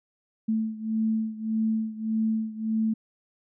sine beating tone pair, 220 / 221.7 Hz, A3 / A3, 0 / +13 cents, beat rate 1.7 Hz, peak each -26 / -29 dBFS, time 0.48-2.94 s, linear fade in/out 10 ms, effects none

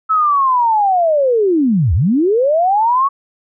sine linear two-way sweep, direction down then up, 1311 to 69.3 to 1129 Hz, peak -10 dBFS, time 0.09-3.09 s, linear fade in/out 20 ms, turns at 1.94 s, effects none

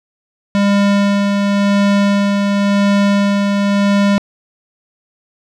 square tone with tremolo, 201 Hz, G3, 44 cents sharp, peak -10 dBFS, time 0.55-4.18 s, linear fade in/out 0 ms, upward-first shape sine, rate 0.93 Hz, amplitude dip 30%, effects low-pass 5000 Hz 12 dB/octave + 8-bit

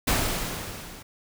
pink noise with level ramp, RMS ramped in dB -22 to -44 dBFS, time 0.07-1.03 s, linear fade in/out 10 ms, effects none

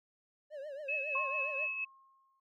triangle tone with vibrato, 575 Hz, D5, 37 cents flat, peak -39 dBFS, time 0.5-1.68 s, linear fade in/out 50 ms, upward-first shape triangle, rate 7.3 Hz, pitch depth 150 cents each way
sine tone with tremolo, 2587 Hz, E7, 33 cents flat, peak -31 dBFS, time 0.88-1.85 s, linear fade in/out 10 ms, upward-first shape triangle, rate 4.3 Hz, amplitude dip 55%
sine tone with exponential decay, 1074 Hz, C6, 45 cents sharp, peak -33 dBFS, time 1.15-2.4 s, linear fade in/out 5 ms, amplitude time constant 270 ms
effects none

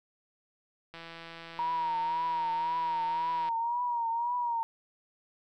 click train, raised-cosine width 0.3 ms, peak -29 dBFS, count 424, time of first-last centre 0.94-3.488 s, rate 166 Hz
sine tone with vibrato, 946 Hz, A#5, 25 cents sharp, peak -28 dBFS, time 1.59-4.63 s, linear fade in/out 0 ms, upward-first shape triangle, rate 1.9 Hz, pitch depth 72 cents each way
effects none

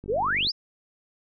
click train, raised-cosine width 3 ms, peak -27 dBFS, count 22, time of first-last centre 0.04-0.469 s, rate 48.9 Hz
sine exponential sweep, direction up, 370 to 5420 Hz, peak -22 dBFS, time 0.08-0.52 s, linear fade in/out 20 ms
effects none

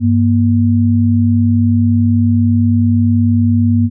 sine tone pair together, 98.98 / 237.2 Hz, G2 / A#3, +17 / +30 cents, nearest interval octave + minor third, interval 1513 cents, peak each -11 dBFS, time 0-3.9 s, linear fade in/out 50 ms, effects none

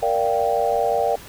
sine chord, G minor seventh, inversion first, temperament equal, 466.2 / 587.3 / 698.5 / 784 Hz, Bb4 / D5 / F5 / G5, 0 / 0 / 0 / 0 cents, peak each -23 dBFS, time 0.02-1.16 s, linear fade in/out 10 ms, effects pink hiss -41 dBFS RMS until 1.28 s

